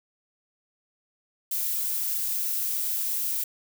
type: noise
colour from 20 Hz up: violet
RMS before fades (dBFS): -28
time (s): 1.51-3.44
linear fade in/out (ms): 5
effects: none